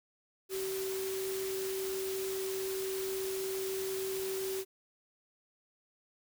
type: tone in noise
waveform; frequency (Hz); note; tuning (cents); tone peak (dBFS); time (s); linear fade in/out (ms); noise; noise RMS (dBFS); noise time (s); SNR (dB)
sine; 382.7; G4; -42; -34; 0.49-4.65; 50; white; -42; 0.49-4.65; +5
effects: none